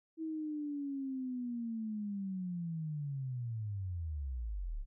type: linear sweep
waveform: sine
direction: down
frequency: 324.2 to 30.87 Hz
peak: -36 dBFS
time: 0.17-4.86 s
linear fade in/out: 50 ms
effects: none